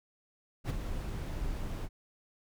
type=noise with ADSR envelope; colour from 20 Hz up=brown; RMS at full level=-28 dBFS; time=0.64-1.89 s; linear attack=61 ms; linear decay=12 ms; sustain=-8 dB; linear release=49 ms; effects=none